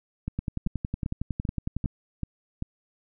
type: two click trains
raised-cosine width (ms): 5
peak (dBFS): -17 / -16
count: 7 / 17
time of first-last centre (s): 0.28-2.624 / 0.39-1.858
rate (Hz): 2.56 / 10.9
effects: none